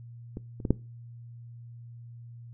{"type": "clicks", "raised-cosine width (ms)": 3, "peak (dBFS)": [-22, -28, -16, -8], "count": 4, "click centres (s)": [0.371, 0.602, 0.652, 0.706], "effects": ["noise-tail reverb RT60 0.3 s tail -21 dB re dry", "added 118 Hz sine -43 dBFS peak until 2.53 s"]}